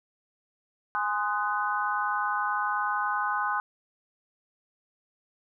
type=chord; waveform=sine; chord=Ab dominant seventh; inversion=none; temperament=just; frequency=830.6 / 1038.3 / 1245.9 / 1495.1 Hz; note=Ab5 / C6 / Eb6 / Gb6; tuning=0 / -14 / +2 / +18 cents; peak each=-31 dBFS; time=0.95-3.6 s; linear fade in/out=0 ms; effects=none